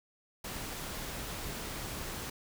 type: noise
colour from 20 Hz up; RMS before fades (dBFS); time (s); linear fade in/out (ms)
pink; -40; 0.44-2.3; 5
effects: none